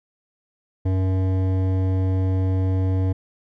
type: tone with hard clipping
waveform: sine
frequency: 94 Hz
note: F#2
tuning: 28 cents sharp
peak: -20 dBFS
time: 0.85-3.13 s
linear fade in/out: 10 ms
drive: 13 dB
effects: none